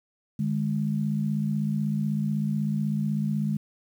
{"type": "tone pair together", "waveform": "sine", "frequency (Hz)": [151.31, 207.4], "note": ["D#3", "G#3"], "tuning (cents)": [-48, -2], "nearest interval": "perfect fourth", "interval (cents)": 546, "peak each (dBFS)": [-27, -26], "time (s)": [0.39, 3.57], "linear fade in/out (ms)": 5, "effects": ["9-bit"]}